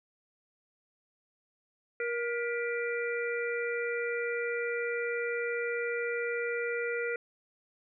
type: harmonic tone with a mistuned harmonic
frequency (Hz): 472.9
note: A#4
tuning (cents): +25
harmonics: 1 / 3 / 4 / 5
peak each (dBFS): -32 / -37 / -38 / -40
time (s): 2-7.16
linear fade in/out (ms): 2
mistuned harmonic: 4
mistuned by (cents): +71
effects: none